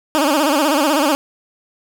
15% pulse tone with vibrato, 293.7 Hz, D4, in tune, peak -7 dBFS, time 0.15-1.15 s, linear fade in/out 0 ms, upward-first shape sine, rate 16 Hz, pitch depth 140 cents each way, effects none

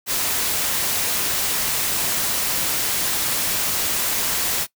white noise, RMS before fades -22 dBFS, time 0.06-4.67 s, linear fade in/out 50 ms, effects noise-tail reverb RT60 0.1 s tail -19 dB re dry

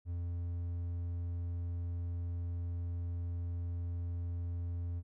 triangle tone with hard clipping, 86.7 Hz, F2, 12 cents flat, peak -36 dBFS, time 0.05-5.03 s, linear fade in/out 50 ms, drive 6 dB, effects none

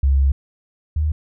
sine tone pair in turn, 68.2 / 76.55 Hz, C#2 / D#2, -28 / -28 cents, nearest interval major second, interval 200 cents, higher second, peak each -12 / -16 dBFS, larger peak first, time 0.03-0.32 / 0.96-1.12 s, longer first, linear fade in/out 5 ms, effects none

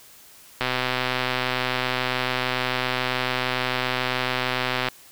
click train, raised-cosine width 0.3 ms, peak -7 dBFS, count 544, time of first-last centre 0.61-4.886 s, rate 127 Hz, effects white hiss -49 dBFS RMS until 5.11 s

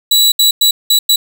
sawtooth tone bursts at uneven times, 3929 Hz, B7, 10 cents flat, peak -4 dBFS, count 5, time 0.11-0.32 / 0.39-0.51 / 0.61-0.71 / 0.9-0.99 / 1.09-1.16 s, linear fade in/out 5 ms, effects none

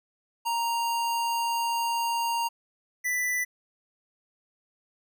square tone pair in turn, 932.3 / 1984.1 Hz, A#5 / B6, 0 / +7 cents, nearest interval octave + minor second, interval 1307 cents, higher second, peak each -26 dBFS, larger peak neither, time 0.45-2.49 / 3.04-3.45 s, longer first, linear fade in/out 20 ms, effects none

